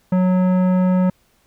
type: tone with tanh clipping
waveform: sine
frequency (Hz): 183.8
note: F#3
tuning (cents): -11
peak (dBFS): -15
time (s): 0.12-1.1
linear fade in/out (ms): 5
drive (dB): 14
effects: pink hiss -60 dBFS RMS until 1.46 s